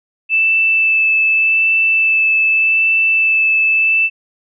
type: tone with vibrato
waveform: sine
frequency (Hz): 2637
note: E7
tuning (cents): 0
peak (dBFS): -10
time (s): 0.29-4.1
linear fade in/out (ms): 50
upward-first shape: sine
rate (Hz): 0.84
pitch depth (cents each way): 10
effects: none